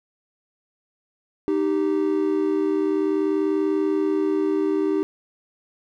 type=tone pair together; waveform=triangle; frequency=309.5 / 390 Hz; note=D#4 / G4; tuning=-9 / -9 cents; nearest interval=major third; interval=400 cents; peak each=-20 dBFS; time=1.48-5.03 s; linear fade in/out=0 ms; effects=none